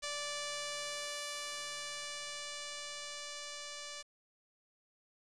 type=tone with level ramp; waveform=5% pulse; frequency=584 Hz; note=D5; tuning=10 cents flat; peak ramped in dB=-26 to -32 dBFS; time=0.02-4.03 s; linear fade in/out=20 ms; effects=resampled to 22050 Hz + 9-bit